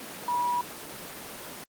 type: tone in noise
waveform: sine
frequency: 971 Hz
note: B5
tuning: 30 cents flat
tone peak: -24 dBFS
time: 0.28-0.61 s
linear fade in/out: 2 ms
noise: pink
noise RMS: -39 dBFS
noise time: 0-1.64 s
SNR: +12 dB
effects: high-pass 200 Hz 12 dB/octave + Opus 24 kbps

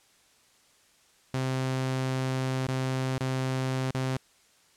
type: tone with dropouts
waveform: sawtooth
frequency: 130.81 Hz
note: C3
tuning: in tune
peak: -23 dBFS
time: 1.34-4.17 s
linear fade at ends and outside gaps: 2 ms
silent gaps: 2.668-2.684 / 3.18-3.207 / 3.91-3.946 s
effects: white hiss -62 dBFS RMS until 4.76 s + low-pass 9000 Hz 12 dB/octave

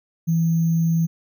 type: tone with sample-and-hold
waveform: sine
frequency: 164.81 Hz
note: E3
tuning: in tune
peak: -16 dBFS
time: 0.27-1.07 s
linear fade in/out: 20 ms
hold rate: 6300 Hz
effects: none

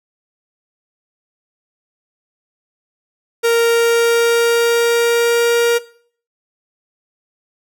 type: tone with pitch glide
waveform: 45% pulse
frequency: 465.2 to 470.6 Hz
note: A#4 to A#4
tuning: -4 to +16 cents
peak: -11 dBFS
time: 3.43-5.79 s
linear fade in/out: 20 ms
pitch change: +20 cents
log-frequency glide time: 3.68-5.55 s
effects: noise-tail reverb RT60 0.5 s tail -19 dB re dry

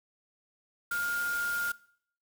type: tone in noise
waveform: sine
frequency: 1414 Hz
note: F6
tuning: 21 cents sharp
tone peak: -29 dBFS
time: 0.91-1.72 s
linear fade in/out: 5 ms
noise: white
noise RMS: -41 dBFS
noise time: 0.91-1.72 s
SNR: +9 dB
effects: noise-tail reverb RT60 0.6 s tail -21 dB re dry

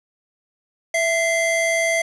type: tone pair together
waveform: square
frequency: 660 / 2080 Hz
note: E5 / C7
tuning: +2 / -11 cents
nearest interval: octave + minor sixth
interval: 1987 cents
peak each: -21 dBFS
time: 0.94-2.02 s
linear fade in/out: 5 ms
effects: resampled to 24000 Hz + 7-bit

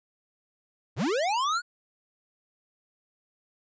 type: linear sweep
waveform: square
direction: up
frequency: 77.7 to 1480 Hz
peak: -25 dBFS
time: 0.96-1.62 s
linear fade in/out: 50 ms
effects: resampled to 16000 Hz

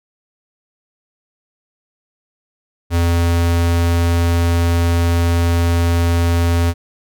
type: tone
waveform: square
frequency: 85.2 Hz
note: F2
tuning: 42 cents flat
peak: -13 dBFS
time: 2.9-6.74 s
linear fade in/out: 50 ms
effects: none

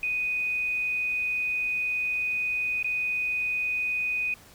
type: tone with dropouts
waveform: sine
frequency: 2489 Hz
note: D#7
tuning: in tune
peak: -25 dBFS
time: 0.03-4.34 s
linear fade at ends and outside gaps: 2 ms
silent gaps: 2.828-2.844 s
effects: pink hiss -52 dBFS RMS until 4.54 s

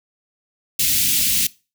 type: band-stop noise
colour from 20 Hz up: white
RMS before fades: -18 dBFS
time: 0.79-1.47 s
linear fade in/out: 5 ms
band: 260 to 2400 Hz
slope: 24 dB/octave
effects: noise-tail reverb RT60 0.3 s tail -21 dB re dry

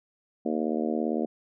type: harmonic tone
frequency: 77.78 Hz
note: D#2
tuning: in tune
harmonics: 3 / 4 / 5 / 6 / 7 / 8 / 9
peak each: -29 / -31 / -33 / -35 / -36 / -37 / -38 dBFS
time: 0.45-1.26 s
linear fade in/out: 10 ms
effects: none

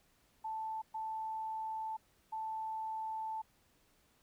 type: tone bursts at uneven times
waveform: sine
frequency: 880 Hz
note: A5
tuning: in tune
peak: -37 dBFS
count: 3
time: 0.44-0.82 / 0.94-1.97 / 2.32-3.42 s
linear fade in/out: 10 ms
effects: pink hiss -71 dBFS RMS until 4.22 s

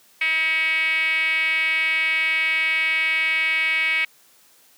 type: tone with band-pass filter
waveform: 5% pulse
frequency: 320 Hz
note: D#4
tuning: 49 cents sharp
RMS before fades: -21 dBFS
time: 0.21-4.05 s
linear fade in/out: 5 ms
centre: 2300 Hz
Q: 8.1
effects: white hiss -55 dBFS RMS until 4.77 s + high-pass 150 Hz 12 dB/octave

